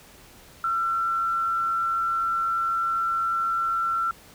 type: tone with frequency modulation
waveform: sine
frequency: 1352 Hz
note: E6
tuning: 43 cents sharp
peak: -22 dBFS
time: 0.64-4.11 s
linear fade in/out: 2 ms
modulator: 93.3 Hz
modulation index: 0.34
effects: pink hiss -50 dBFS RMS until 4.34 s